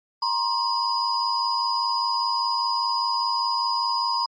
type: tone cluster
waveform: sine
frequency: 949 / 1054 / 4942 Hz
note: A#5 / C6 / D#8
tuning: +31 / +12 / -13 cents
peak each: -25 dBFS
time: 0.22-4.26 s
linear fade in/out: 5 ms
effects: tanh soft clip ceiling -12 dBFS + MP3 48 kbps